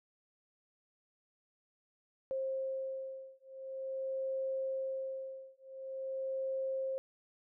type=beating tone pair; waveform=sine; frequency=531 / 531.46 Hz; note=C5 / C5; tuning=+25 / +27 cents; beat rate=0.46 Hz; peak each=-39 / -39 dBFS; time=2.31-6.98 s; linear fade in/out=0 ms; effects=none